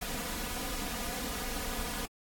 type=noise with comb filter; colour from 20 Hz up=pink; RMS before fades=-36 dBFS; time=0.01-2.06 s; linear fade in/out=10 ms; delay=4.1 ms; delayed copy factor=+1; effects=AAC 64 kbps